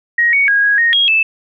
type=tone with pitch steps; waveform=sine; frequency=1885 / 2233 / 1639 / 1653 / 1861 / 3277 / 2631 Hz; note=A#6 / C#7 / G#6 / G#6 / A#6 / G#7 / E7; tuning=+19 / +12 / -23 / -9 / -3 / -24 / -4 cents; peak=-9 dBFS; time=0.18-1.23 s; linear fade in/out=5 ms; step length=150 ms; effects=none